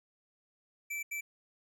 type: tone bursts at uneven times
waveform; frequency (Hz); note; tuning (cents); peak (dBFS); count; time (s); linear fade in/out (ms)
square; 2326; D7; -17; -36; 2; 0.9-1.03 / 1.11-1.21; 10
effects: none